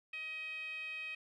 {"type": "tone with band-pass filter", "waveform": "10% pulse", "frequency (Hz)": 631, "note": "D#5", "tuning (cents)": 24, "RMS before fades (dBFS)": -43, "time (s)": [0.13, 1.15], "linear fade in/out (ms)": 5, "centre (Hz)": 2500, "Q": 7.6, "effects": []}